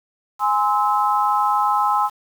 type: chord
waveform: sine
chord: Ab augmented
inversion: none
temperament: just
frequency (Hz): 830.6 / 1038.3 / 1297.8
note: Ab5 / C6 / E6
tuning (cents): 0 / -14 / -27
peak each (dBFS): -19 / -20 / -21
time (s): 0.39-2.1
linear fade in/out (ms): 50
effects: 7-bit